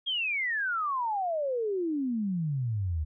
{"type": "exponential sweep", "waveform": "sine", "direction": "down", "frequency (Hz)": [3300, 73.42], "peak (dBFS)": -27, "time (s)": [0.06, 3.05], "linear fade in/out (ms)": 20, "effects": []}